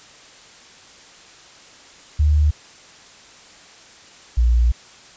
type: tone pair in turn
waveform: sine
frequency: 75 / 59.13 Hz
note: D2 / A#1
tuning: +37 / +25 cents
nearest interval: major third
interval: 412 cents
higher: first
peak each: -12 / -12 dBFS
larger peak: neither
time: 2.19-2.51 / 4.37-4.72 s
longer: second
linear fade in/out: 10 ms
effects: white hiss -45 dBFS RMS until 5.16 s + resampled to 16000 Hz